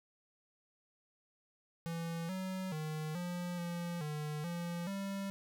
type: tone with pitch steps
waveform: square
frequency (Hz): 166.9 / 187.7 / 154.9 / 176.4 / 172.6 / 150.7 / 172.2 / 196.5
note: E3 / F#3 / D#3 / F3 / F3 / D3 / F3 / G3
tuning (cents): +22 / +25 / -7 / +18 / -20 / +45 / -24 / +4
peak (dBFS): -38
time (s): 1.86-5.3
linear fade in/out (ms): 0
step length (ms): 430
effects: none